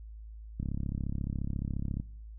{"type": "click train", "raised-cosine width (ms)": 5, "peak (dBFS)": -22, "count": 49, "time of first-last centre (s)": [0.6, 1.999], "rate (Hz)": 34.3, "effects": ["noise-tail reverb RT60 0.6 s tail -20 dB re dry", "added 54 Hz sine -43 dBFS peak until 2.38 s"]}